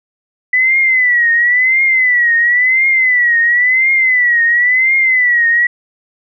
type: tone with vibrato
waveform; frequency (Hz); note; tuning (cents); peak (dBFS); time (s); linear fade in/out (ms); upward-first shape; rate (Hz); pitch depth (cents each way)
sine; 1988; B6; +11; -8; 0.53-5.67; 5; triangle; 0.96; 130
effects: none